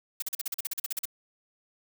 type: noise bursts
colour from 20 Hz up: blue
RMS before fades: -31 dBFS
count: 14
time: 0.2-1.055 s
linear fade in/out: 5 ms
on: 23 ms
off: 41 ms
effects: none